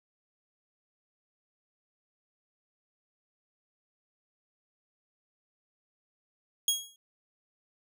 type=tone with exponential decay; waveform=20% pulse; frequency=3301 Hz; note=G#7; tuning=11 cents flat; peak=-16 dBFS; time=6.68-6.96 s; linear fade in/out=2 ms; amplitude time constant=59 ms; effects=none